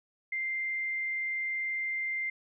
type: tone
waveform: sine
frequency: 2093 Hz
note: C7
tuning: in tune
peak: -30 dBFS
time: 0.32-2.3 s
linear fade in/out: 5 ms
effects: none